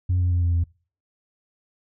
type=tone with pitch steps; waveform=sine; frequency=90.6 / 89.15 / 87.72 / 86.31 / 84.92 Hz; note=F#2 / F2 / F2 / F2 / F2; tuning=-36 / +36 / +8 / -20 / -48 cents; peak=-16 dBFS; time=0.09-0.64 s; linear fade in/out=10 ms; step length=110 ms; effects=noise-tail reverb RT60 0.4 s tail -26 dB re dry + tanh soft clip ceiling -16 dBFS